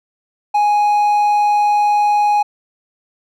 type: tone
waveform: triangle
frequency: 830.6 Hz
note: G#5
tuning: in tune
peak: -9 dBFS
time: 0.54-2.43 s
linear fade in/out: 10 ms
effects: none